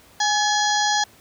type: harmonic tone with a mistuned harmonic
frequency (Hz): 830.6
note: G#5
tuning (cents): 0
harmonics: 1 / 2 / 4 / 5 / 6 / 7 / 8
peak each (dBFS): -21 / -24 / -27 / -28 / -29 / -29 / -30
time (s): 0.2-1.04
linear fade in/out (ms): 5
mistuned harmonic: 2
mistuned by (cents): +53
effects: pink hiss -51 dBFS RMS until 1.2 s + high-pass 60 Hz 12 dB/octave